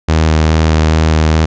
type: tone with vibrato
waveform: sawtooth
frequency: 78.9 Hz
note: D#2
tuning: 25 cents sharp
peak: -4 dBFS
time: 0.08-1.46 s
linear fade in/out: 10 ms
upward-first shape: square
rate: 2.4 Hz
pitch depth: 11 cents each way
effects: resampled to 16000 Hz